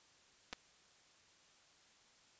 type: clicks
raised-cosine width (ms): 0.2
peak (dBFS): -26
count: 2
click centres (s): 0.528 / 0.532
effects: white hiss -67 dBFS RMS until 2.39 s + resampled to 16000 Hz